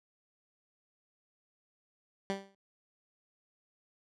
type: tone with exponential decay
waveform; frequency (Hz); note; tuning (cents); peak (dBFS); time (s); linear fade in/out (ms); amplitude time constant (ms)
15% pulse; 195.9; G3; -1; -23; 2.3-2.55; 0; 53
effects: low-pass 6000 Hz 12 dB/octave

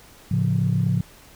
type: chord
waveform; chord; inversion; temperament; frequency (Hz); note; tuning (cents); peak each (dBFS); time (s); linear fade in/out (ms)
sine; A augmented; none; equal; 110 / 138.59 / 174.61; A2 / C#3 / E#3; 0 / 0 / 0; -22; 0.31-1.01; 5
effects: tanh soft clip ceiling -10 dBFS + pink hiss -49 dBFS RMS until 1.35 s

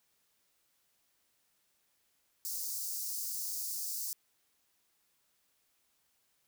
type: high-pass noise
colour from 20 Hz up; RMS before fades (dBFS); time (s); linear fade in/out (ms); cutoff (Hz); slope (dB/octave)
white; -38; 2.45-4.13; 0; 4700; 48
effects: white hiss -75 dBFS RMS until 6.47 s

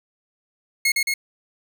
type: tone with echo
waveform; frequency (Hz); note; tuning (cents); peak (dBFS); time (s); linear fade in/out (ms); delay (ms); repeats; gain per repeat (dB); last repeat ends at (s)
sawtooth; 2165; C#7; -41; -13; 0.85-0.92; 5; 110; 2; -2; 1.14
effects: none

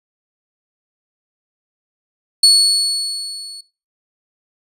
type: tone with level ramp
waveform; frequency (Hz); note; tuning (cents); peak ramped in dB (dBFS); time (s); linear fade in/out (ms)
35% pulse; 4401; C#8; -13; -4 to -30; 2.43-3.61; 5
effects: noise-tail reverb RT60 0.3 s tail -18 dB re dry + resampled to 32000 Hz

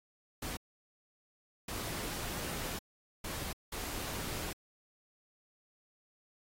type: noise bursts at uneven times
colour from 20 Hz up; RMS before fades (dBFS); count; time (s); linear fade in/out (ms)
pink; -40; 4; 0.42-0.57 / 1.68-2.79 / 3.24-3.53 / 3.72-4.53; 5
effects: AAC 48 kbps

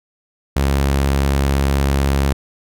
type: tone with vibrato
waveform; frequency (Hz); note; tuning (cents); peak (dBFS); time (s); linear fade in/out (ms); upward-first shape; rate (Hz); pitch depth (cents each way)
sawtooth; 69; C#2; -7; -10; 0.56-2.33; 5; triangle; 16; 16
effects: none

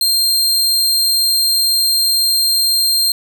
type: tone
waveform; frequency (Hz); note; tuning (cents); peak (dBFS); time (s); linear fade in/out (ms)
sawtooth; 4186; C8; 0; -9; 0.01-3.12; 2
effects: none

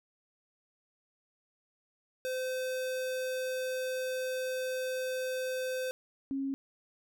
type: tone pair in turn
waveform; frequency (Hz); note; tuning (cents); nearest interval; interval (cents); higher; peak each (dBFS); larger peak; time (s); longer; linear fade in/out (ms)
square / sine; 514 / 272.3; C5 / C#4; -31 / -31; major seventh; 1100; first; -33 / -31; second; 2.25-5.91 / 6.31-6.54; first; 0
effects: none

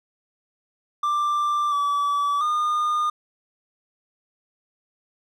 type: tone with pitch steps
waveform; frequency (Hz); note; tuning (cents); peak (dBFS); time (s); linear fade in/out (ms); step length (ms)
triangle; 1181 / 1150 / 1217; D6 / D6 / D#6; +9 / -37 / -39; -18; 1.03-3.1; 5; 690
effects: none

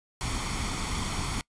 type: noise with comb filter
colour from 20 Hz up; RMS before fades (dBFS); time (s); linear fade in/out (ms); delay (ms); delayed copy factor
pink; -31; 0.21-1.41; 0; 0.9; +0.55
effects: noise-tail reverb RT60 0.1 s tail -24 dB re dry + resampled to 22050 Hz

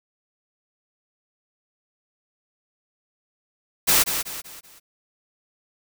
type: noise with echo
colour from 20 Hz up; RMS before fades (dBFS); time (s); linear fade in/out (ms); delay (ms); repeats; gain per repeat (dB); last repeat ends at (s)
white; -17; 3.87-4.04; 20; 190; 4; -8; 4.8
effects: none

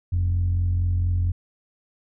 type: tone pair together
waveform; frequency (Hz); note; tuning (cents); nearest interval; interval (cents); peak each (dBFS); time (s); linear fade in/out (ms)
sine; 44.09 / 88.4; F1 / F2; +17 / +22; octave; 1205; -25 / -18; 0.12-1.32; 10
effects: tanh soft clip ceiling -16 dBFS

